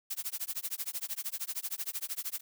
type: noise with tremolo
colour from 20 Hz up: blue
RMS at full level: -34 dBFS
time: 0.1-2.41 s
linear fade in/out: 10 ms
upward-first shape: sine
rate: 13 Hz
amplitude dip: 100%
effects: none